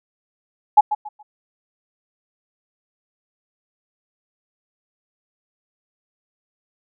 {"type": "tone with echo", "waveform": "sine", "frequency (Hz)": 843, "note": "G#5", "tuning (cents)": 26, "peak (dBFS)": -5, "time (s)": [0.77, 0.81], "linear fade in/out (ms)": 10, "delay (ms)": 140, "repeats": 3, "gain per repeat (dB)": -12, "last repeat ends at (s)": 1.23, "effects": []}